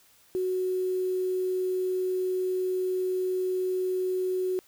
sine tone with quantisation, 370 Hz, F#4, in tune, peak -25 dBFS, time 0.35-4.59 s, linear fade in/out 0 ms, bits 8, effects white hiss -60 dBFS RMS until 4.67 s

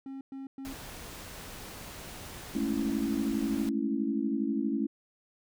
triangle tone bursts, 269.9 Hz, C#4, 46 cents flat, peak -36 dBFS, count 3, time 0.06-0.73 s, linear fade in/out 2 ms, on 150 ms, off 110 ms
pink noise, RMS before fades -44 dBFS, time 0.65-3.69 s, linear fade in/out 0 ms
sine chord, A major seventh, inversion third, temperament equal, 207.7 / 220 / 277.2 / 329.6 Hz, G#3 / A3 / C#4 / E4, 0 / 0 / 0 / 0 cents, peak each -37 / -32 / -31 / -34 dBFS, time 2.55-4.87 s, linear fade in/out 5 ms
effects none

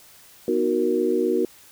sine chord, B major seventh, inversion none, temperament equal with one note detuned, 246.9 / 314 / 370 / 466.2 Hz, B3 / D#4 / F#4 / A#4, 0 / +16 / 0 / 0 cents, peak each -27 / -26 / -22 / -24 dBFS, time 0.48-1.45 s, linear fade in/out 2 ms, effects white hiss -50 dBFS RMS until 1.71 s

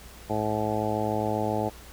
harmonic tone, 107.4 Hz, A2, 41 cents flat, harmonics 1 / 2 / 3 / 4 / 5 / 6 / 7 / 8, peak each -33 / -33 / -33 / -33 / -33 / -33 / -33 / -33 dBFS, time 0.29-1.7 s, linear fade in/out 20 ms, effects added 60 Hz sine -48 dBFS peak until 1.92 s + pink hiss -48 dBFS RMS until 1.92 s

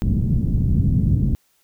white low-pass noise, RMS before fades -18 dBFS, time 0.02-1.35 s, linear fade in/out 0 ms, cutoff 190 Hz, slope 24 dB/octave, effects white hiss -63 dBFS RMS until 1.63 s

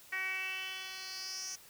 10% pulse tone with band-pass filter sweep, 377.7 Hz, F#4, 36 cents sharp, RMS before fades -40 dBFS, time 0.12-1.56 s, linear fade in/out 10 ms, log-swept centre 2000 to 6200 Hz, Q 5.1, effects white hiss -57 dBFS RMS until 1.69 s

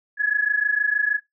sine tone pair together, 1676.6 / 1703 Hz, G#6 / G#6, +16 / +43 cents, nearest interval unison, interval 27 cents, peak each -21 dBFS, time 0.17-1.2 s, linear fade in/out 50 ms, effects noise-tail reverb RT60 0.2 s tail -26 dB re dry

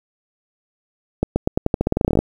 accelerating click train, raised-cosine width 2 ms, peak -3 dBFS, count 18, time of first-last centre 1.23-2.19 s, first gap 130 ms, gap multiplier 0.88, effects 7-bit

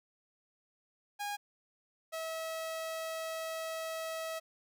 sawtooth tone pair in turn, 819 / 646.1 Hz, G#5 / E5, -24 / -35 cents, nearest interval major third, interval 411 cents, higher first, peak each -32 / -33 dBFS, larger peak first, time 1.19-1.37 / 2.12-4.4 s, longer second, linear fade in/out 20 ms, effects none

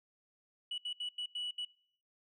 sine tone bursts at uneven times, 2945 Hz, F#7, 9 cents flat, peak -34 dBFS, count 6, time 0.71-0.78 / 0.85-0.93 / 1-1.09 / 1.18-1.26 / 1.35-1.51 / 1.58-1.65 s, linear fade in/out 5 ms, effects noise-tail reverb RT60 0.7 s tail -26 dB re dry + tanh soft clip ceiling -34 dBFS

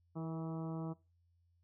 harmonic tone with a mistuned harmonic, 162.2 Hz, E3, 28 cents flat, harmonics 1 / 2 / 3 / 4 / 5 / 6 / 7 / 8, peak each -40 / -44 / -52 / -52 / -54 / -57 / -56 / -60 dBFS, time 0.15-0.94 s, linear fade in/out 20 ms, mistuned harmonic 3, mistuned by -24 cents, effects noise-tail reverb RT60 0.3 s tail -22 dB re dry + added 86 Hz sine -70 dBFS peak until 1.63 s

